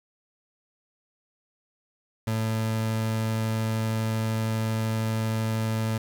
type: tone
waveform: 30% pulse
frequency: 110.9 Hz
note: A2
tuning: 14 cents sharp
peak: -22 dBFS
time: 2.27-5.98 s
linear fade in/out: 5 ms
effects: 8-bit